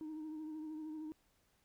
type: tone with vibrato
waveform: sine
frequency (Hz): 310.6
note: D#4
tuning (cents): -3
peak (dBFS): -40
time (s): 0.01-1.12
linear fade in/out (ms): 0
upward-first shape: triangle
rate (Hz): 13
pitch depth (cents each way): 43
effects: tanh soft clip ceiling -41 dBFS + pink hiss -75 dBFS RMS until 1.64 s